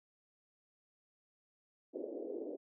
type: band-pass noise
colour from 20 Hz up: white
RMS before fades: -43 dBFS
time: 1.93-2.57 s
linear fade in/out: 20 ms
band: 280 to 540 Hz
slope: 48 dB/octave
effects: none